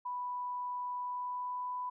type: tone with pitch glide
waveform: sine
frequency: 988 to 994.9 Hz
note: B5 to B5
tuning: 0 to +12 cents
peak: -35 dBFS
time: 0.05-1.9 s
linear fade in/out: 10 ms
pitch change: +12 cents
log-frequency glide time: 0.99-1.75 s
effects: none